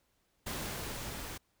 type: noise with level ramp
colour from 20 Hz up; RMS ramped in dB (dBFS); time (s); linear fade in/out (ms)
pink; -38 to -43; 0.46-1.38; 10
effects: pink hiss -75 dBFS RMS until 1.6 s